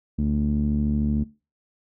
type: tone with low-pass filter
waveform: sawtooth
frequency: 73.42 Hz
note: D2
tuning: in tune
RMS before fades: -23 dBFS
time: 0.18-1.24 s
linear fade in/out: 10 ms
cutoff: 230 Hz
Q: 4.2
effects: noise-tail reverb RT60 0.3 s tail -20 dB re dry